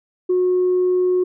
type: tone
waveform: sine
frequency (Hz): 364.2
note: F#4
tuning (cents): -27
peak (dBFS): -13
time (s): 0.29-1.24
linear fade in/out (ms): 10
effects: tanh soft clip ceiling -11 dBFS